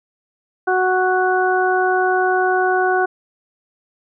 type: harmonic tone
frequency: 370 Hz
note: F#4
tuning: in tune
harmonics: 1 / 2 / 3 / 4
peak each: -18 / -18 / -26 / -20 dBFS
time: 0.67-3.06 s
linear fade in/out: 10 ms
effects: none